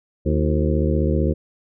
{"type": "harmonic tone with a mistuned harmonic", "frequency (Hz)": 75.5, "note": "D2", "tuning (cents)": 48, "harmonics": [1, 2, 3, 4, 5, 6, 7], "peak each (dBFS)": [-20, -23, -25, -26, -27, -28, -28], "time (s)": [0.25, 1.34], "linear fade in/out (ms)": 20, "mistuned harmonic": 4, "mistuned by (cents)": 110, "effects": []}